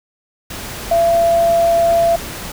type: tone in noise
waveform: sine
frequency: 676 Hz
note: E5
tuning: 43 cents sharp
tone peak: -10 dBFS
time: 0.91-2.16 s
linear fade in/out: 5 ms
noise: pink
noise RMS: -28 dBFS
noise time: 0.5-2.52 s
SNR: +15 dB
effects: none